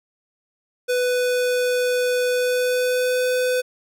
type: tone with pitch glide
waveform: square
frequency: 496.8 to 502.9 Hz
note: B4 to B4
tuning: +10 to +31 cents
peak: -19 dBFS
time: 0.88-3.62 s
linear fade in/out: 20 ms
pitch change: +21 cents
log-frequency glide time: 2.3-3.24 s
effects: none